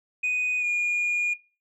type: tone with pitch glide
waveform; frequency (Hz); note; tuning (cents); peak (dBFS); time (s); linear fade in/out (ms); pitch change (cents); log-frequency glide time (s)
sine; 2489 to 2432; D#7 to D#7; 0 to -40; -21; 0.23-1.34; 10; -40; 0.59-0.65
effects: noise-tail reverb RT60 0.3 s tail -17 dB re dry + tanh soft clip ceiling -21 dBFS